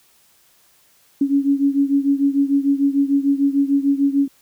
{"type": "beating tone pair", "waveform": "sine", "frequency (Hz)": [277.2, 283.9], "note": ["C#4", "C#4"], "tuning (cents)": [0, 41], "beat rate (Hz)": 6.7, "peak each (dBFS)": [-16, -19], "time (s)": [1.21, 4.28], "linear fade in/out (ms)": 5, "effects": ["white hiss -56 dBFS RMS until 4.41 s"]}